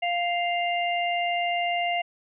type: harmonic tone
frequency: 698.5 Hz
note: F5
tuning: in tune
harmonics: 1 / 3 / 4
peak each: -25 / -30 / -31 dBFS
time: 0.02-2.02 s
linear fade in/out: 10 ms
effects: none